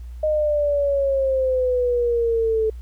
sine exponential sweep, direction down, 619 to 435.6 Hz, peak -17 dBFS, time 0.23-2.7 s, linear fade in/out 5 ms, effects added 60 Hz sine -32 dBFS peak until 2.81 s + pink hiss -59 dBFS RMS until 2.81 s

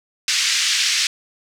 white band-pass noise, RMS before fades -19 dBFS, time 0.28-1.07 s, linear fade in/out 2 ms, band 1800 to 6300 Hz, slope 24 dB/octave, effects none

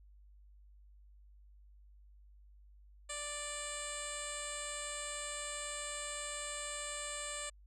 10% pulse tone with low-pass filter, 587.3 Hz, D5, in tune, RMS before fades -42 dBFS, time 3.09-7.5 s, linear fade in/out 10 ms, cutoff 7800 Hz, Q 6.6, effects added 50 Hz sine -57 dBFS peak until 7.66 s

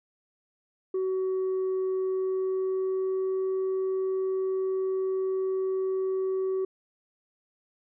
sine tone with pitch glide, 376.4 to 379.2 Hz, F#4 to F#4, +30 to +43 cents, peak -23 dBFS, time 0.94-6.65 s, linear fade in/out 5 ms, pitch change +13 cents, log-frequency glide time 1.88-3.51 s, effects tanh soft clip ceiling -24 dBFS

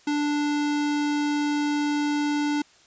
square tone, 293.7 Hz, D4, in tune, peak -23 dBFS, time 0.07-2.62 s, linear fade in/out 5 ms, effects white hiss -56 dBFS RMS until 2.86 s + resampled to 16000 Hz

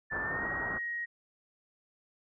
sine tone with pitch glide, 1760 to 1886.3 Hz, A6 to A#6, 0 to +20 cents, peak -33 dBFS, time 0.1-1.06 s, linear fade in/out 20 ms, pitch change +120 cents, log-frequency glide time 0.2-0.45 s
white low-pass noise, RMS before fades -39 dBFS, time 0.11-0.79 s, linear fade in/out 20 ms, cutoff 1600 Hz, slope 48 dB/octave
effects none

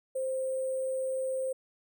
sine tone with sample-and-hold, 523.3 Hz, C5, in tune, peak -29 dBFS, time 0.15-1.53 s, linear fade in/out 10 ms, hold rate 8820 Hz, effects none

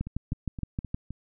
two click trains, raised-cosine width 5 ms, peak -17 / -24 dBFS, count 7 / 5, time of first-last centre 0.01-0.945 / 0.07-1.106 s, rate 6.42 / 3.86 Hz, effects none

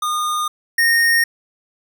square tone pair in turn, 1221 / 1850.2 Hz, D#6 / A#6, -33 / -13 cents, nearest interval perfect fifth, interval 720 cents, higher second, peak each -19 / -13 dBFS, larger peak second, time 0.02-0.48 / 0.78-1.24 s, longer neither, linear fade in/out 5 ms, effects none

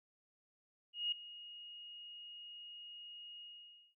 sine tone with ADSR envelope, 2871 Hz, F7, 47 cents sharp, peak -32 dBFS, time 0.93-3.95 s, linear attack 190 ms, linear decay 5 ms, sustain -17 dB, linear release 540 ms, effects none

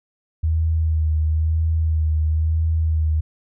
sine tone with vibrato, 79.2 Hz, D#2, 31 cents sharp, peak -16 dBFS, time 0.43-3.21 s, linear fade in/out 10 ms, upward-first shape sine, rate 1 Hz, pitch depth 30 cents each way, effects none

